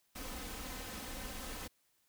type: noise with comb filter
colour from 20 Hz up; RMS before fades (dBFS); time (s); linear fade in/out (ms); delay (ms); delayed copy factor
pink; -44; 0.15-1.68; 10; 3.9; +0.65
effects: white hiss -75 dBFS RMS until 2.08 s